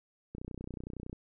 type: click train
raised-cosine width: 3 ms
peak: -28 dBFS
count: 25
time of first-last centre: 0.35-1.129 s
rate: 30.8 Hz
effects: none